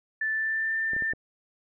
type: tone with pitch glide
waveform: sine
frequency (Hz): 1758 to 1788.7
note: A6 to A6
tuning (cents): -2 to +28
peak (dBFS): -25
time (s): 0.21-1.13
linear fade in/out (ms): 5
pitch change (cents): +30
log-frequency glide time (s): 0.31-0.76
type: clicks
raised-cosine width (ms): 2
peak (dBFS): -27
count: 4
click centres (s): 0.934 / 0.965 / 1.023 / 1.135
effects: none